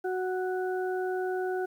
harmonic tone, 370 Hz, F#4, in tune, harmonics 1 / 2 / 4, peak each -29 / -35 / -39 dBFS, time 0.04-1.66 s, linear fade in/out 10 ms, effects 10-bit

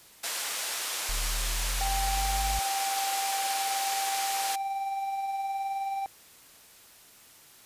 white band-pass noise, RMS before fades -33 dBFS, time 0.23-4.56 s, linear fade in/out 10 ms, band 550 to 10000 Hz, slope 12 dB/octave
triangle exponential sweep, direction up, 36.71 to 52 Hz, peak -27 dBFS, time 1.09-2.59 s, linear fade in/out 0 ms
triangle tone with tremolo, 784 Hz, G5, in tune, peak -26 dBFS, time 1.81-6.06 s, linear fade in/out 0 ms, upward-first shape sine, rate 19 Hz, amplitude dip 30%
effects white hiss -54 dBFS RMS until 7.65 s + resampled to 32000 Hz

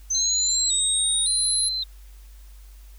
sine linear sweep, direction up, 6110 to 10548 Hz, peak -21 dBFS, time 0.1-1.69 s, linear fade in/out 10 ms
sine tone with vibrato, 3917 Hz, B7, 15 cents flat, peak -24 dBFS, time 0.14-1.84 s, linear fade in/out 10 ms, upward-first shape square, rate 0.89 Hz, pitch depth 71 cents each way
effects added 49 Hz sine -42 dBFS peak until 2.98 s + white hiss -57 dBFS RMS until 2.98 s

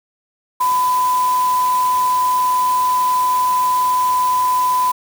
sine tone in noise, 1003 Hz, B5, 26 cents sharp, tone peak -13 dBFS, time 0.6-4.92 s, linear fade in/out 10 ms, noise white, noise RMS -30 dBFS, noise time 0.6-4.92 s, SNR +14 dB, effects none

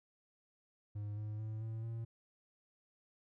triangle tone with pitch steps, 103.83 / 106.38 / 108.99 / 111.67 / 114.41 Hz, G#2 / G#2 / A2 / A2 / A#2, 0 / +42 / -16 / +26 / -32 cents, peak -37 dBFS, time 0.95-2.05 s, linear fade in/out 10 ms, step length 220 ms, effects none

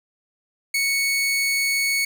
sawtooth tone, 2217 Hz, C#7, in tune, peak -16 dBFS, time 0.74-2.05 s, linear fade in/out 5 ms, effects none

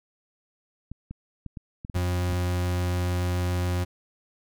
clicks, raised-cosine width 5 ms, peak -24 dBFS, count 9, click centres 0.916 / 1.11 / 1.463 / 1.572 / 1.849 / 1.898 / 1.965 / 2.298 / 2.328 s
40% pulse tone, 89.3 Hz, F2, 39 cents sharp, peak -23 dBFS, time 1.94-3.85 s, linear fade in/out 20 ms
effects none

